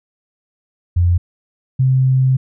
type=tone pair in turn; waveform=sine; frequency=87.5 / 130.83 Hz; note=F2 / C3; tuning=+4 / 0 cents; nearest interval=perfect fifth; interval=696 cents; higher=second; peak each=-10 dBFS; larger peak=neither; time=0.96-1.18 / 1.79-2.37 s; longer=second; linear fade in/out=10 ms; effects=none